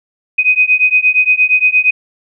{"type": "beating tone pair", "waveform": "sine", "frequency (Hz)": [2500, 2508.6], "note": ["D#7", "D#7"], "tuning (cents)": [8, 14], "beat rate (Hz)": 8.6, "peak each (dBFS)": -11, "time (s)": [0.38, 1.91], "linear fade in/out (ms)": 10, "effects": []}